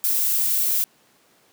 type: noise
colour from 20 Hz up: violet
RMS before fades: -21 dBFS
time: 0.04-0.84 s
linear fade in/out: 0 ms
effects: pink hiss -58 dBFS RMS until 1.52 s + high-pass 200 Hz 12 dB/octave